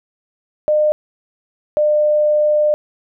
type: tone pair in turn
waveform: sine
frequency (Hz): 606 / 601.1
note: D#5 / D5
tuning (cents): -46 / +40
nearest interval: unison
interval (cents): 14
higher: first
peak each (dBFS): -11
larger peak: neither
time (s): 0.68-0.92 / 1.77-2.74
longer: second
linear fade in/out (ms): 0
effects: none